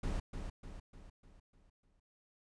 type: noise with echo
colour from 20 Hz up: brown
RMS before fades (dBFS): -36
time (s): 0.03-0.2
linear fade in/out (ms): 5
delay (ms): 300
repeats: 6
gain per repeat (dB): -6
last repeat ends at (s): 2
effects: resampled to 22050 Hz